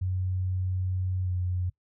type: tone with pitch glide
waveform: sine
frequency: 92.5 to 90.44 Hz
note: F#2 to F#2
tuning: 0 to -39 cents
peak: -26 dBFS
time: 0.01-1.7 s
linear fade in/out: 10 ms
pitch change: -39 cents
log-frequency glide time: 1.23-1.31 s
effects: noise-tail reverb RT60 0.1 s tail -21 dB re dry